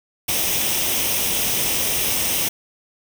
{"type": "noise with comb filter", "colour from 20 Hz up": "white", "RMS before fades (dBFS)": -21, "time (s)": [0.28, 2.49], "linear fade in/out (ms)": 10, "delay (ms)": 0.34, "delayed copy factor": 0.55, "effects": []}